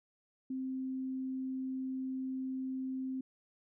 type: tone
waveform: sine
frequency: 261.6 Hz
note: C4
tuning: in tune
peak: -35 dBFS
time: 0.5-3.21 s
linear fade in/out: 5 ms
effects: none